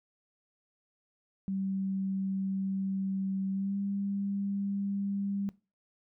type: tone with pitch glide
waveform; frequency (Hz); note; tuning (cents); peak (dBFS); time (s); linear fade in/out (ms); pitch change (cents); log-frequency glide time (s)
sine; 192.8 to 199.02; G3 to G3; -28 to +26; -30; 1.48-5.49; 0; +54; 3.51-3.77
effects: noise-tail reverb RT60 0.3 s tail -20 dB re dry